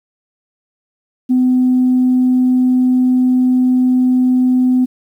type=tone; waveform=sine; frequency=253.4 Hz; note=B3; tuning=45 cents sharp; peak=-8 dBFS; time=1.29-4.86 s; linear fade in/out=20 ms; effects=tanh soft clip ceiling -5 dBFS + 8-bit